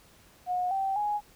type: tone with pitch steps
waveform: sine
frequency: 724 / 776 / 831.7 Hz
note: F#5 / G5 / G#5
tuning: -38 / -18 / +2 cents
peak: -26 dBFS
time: 0.46-1.21 s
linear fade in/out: 50 ms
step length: 250 ms
effects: pink hiss -58 dBFS RMS until 1.35 s